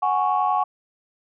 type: chord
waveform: sine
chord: F# suspended second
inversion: none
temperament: equal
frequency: 740 / 830.6 / 1108.7 Hz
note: F#5 / G#5 / C#6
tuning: 0 / 0 / 0 cents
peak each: -22 dBFS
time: 0.02-0.64 s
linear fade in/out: 10 ms
effects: tanh soft clip ceiling -10 dBFS